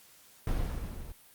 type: noise with level ramp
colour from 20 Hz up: brown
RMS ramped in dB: -28 to -43 dBFS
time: 0.47-1.12 s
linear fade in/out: 2 ms
effects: white hiss -58 dBFS RMS until 1.34 s + Opus 48 kbps